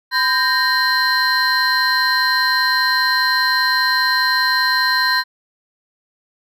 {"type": "tone cluster", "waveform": "triangle", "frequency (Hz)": [1010, 1579, 1854, 4125], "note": ["B5", "G6", "A#6", "C8"], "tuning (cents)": [39, 12, -10, -25], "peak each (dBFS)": -18, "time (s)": [0.11, 5.24], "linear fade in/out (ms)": 50, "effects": []}